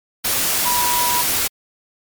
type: tone in noise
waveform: sine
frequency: 974 Hz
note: B5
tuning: 24 cents flat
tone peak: -19 dBFS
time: 0.65-1.22 s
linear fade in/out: 10 ms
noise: white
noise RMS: -19 dBFS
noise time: 0.24-1.48 s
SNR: -3 dB
effects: MP3 96 kbps